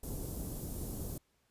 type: band-stop noise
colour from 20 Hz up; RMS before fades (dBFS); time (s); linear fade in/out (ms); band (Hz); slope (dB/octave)
pink; -40; 0.03-1.18; 5; 400 to 11000; 12
effects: pink hiss -75 dBFS RMS until 1.5 s + resampled to 32000 Hz